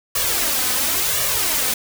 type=noise with flanger; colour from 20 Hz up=white; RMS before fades=-20 dBFS; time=0.15-1.74 s; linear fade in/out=5 ms; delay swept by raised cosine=1.7 to 4 ms; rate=0.94 Hz; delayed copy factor=+0.65; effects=none